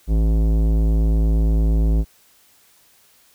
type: tone with tanh clipping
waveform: sine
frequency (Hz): 54.3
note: A1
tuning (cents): -22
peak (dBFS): -16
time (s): 0.07-2.05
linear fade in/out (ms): 50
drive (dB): 16
effects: white hiss -55 dBFS RMS until 3.34 s